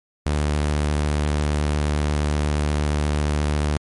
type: tone with vibrato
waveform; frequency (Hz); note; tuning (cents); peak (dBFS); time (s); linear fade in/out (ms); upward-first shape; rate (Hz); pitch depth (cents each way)
sawtooth; 74.3; D2; +21; -15; 0.26-3.77; 0; sine; 14; 11
effects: MP3 48 kbps